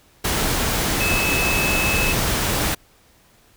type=tone in noise; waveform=sine; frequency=2596 Hz; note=E7; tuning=27 cents flat; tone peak=-21 dBFS; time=1-2.13 s; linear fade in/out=10 ms; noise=pink; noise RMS=-21 dBFS; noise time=0.24-2.75 s; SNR=-3 dB; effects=pink hiss -55 dBFS RMS until 3.56 s